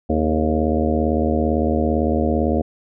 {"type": "harmonic tone with a mistuned harmonic", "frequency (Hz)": 77.78, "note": "D#2", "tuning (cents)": 0, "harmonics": [1, 2, 3, 4, 5, 6, 7, 8, 9], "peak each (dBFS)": [-22, -33, -21, -24, -26, -28, -25, -30, -27], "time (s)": [0.09, 2.62], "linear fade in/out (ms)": 10, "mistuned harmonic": 5, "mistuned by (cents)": 68, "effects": []}